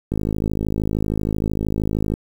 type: click train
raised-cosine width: 3 ms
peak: -9 dBFS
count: 108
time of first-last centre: 0.12-2.139 s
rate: 53 Hz
effects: 7-bit